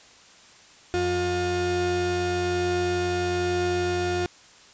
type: tone pair together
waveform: 35% pulse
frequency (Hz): 89.28 / 356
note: F2 / F4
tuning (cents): +39 / +33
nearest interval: 2 octaves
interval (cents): 2394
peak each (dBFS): -29 / -22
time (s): 0.94-4.26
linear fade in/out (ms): 0
effects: white hiss -51 dBFS RMS until 4.73 s + resampled to 16000 Hz